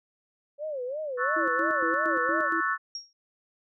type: tone with vibrato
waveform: sine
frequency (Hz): 554.4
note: C#5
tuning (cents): 0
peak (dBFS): -30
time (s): 0.58-2.5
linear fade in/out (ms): 50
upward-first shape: sine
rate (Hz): 2.9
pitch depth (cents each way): 210
type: chord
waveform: sine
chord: F# minor seventh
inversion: second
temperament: equal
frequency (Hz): 1108.7 / 1318.5 / 1480 / 1760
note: C#6 / E6 / F#6 / A6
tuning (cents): 0 / 0 / 0 / 0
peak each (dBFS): -30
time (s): 1.17-2.78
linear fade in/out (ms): 50
type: tone with tremolo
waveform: sine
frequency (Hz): 330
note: E4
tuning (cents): +2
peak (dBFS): -30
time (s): 1.36-2.61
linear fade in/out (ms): 10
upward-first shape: square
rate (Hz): 4.3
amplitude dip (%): 75
type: tone with exponential decay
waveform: sine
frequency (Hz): 5588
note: F8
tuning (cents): 0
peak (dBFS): -30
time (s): 2.95-3.13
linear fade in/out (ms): 2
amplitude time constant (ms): 38
effects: none